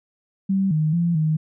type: tone with pitch steps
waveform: sine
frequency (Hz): 193.4 / 155 / 170.9 / 156.1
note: G3 / D#3 / F3 / D#3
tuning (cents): -23 / -6 / -37 / +6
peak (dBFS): -17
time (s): 0.49-1.37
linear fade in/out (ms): 10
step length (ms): 220
effects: none